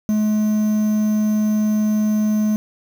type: tone with quantisation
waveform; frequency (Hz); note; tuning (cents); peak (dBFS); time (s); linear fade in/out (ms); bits
triangle; 213.2; G#3; +46; -13; 0.09-2.56; 0; 6
effects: none